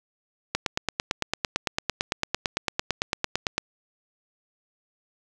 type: click train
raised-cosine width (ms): 0.2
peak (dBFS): -6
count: 28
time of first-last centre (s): 0.55-3.58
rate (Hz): 8.91
effects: none